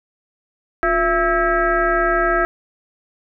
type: tone with frequency modulation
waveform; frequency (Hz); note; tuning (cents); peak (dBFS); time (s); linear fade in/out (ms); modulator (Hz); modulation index
sine; 987.8; B5; 0; -14; 0.83-2.45; 0; 317; 2.4
effects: none